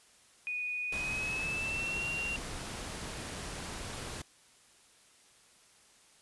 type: tone with pitch glide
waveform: sine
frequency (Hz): 2472 to 2759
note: D#7 to F7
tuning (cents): -12 to -22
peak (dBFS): -33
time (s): 0.47-2.36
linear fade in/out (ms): 0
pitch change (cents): +190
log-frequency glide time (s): 0.87-2.07
type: noise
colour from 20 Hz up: pink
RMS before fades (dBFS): -41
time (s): 0.92-4.22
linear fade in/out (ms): 5
effects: white hiss -62 dBFS RMS until 6.21 s + resampled to 24000 Hz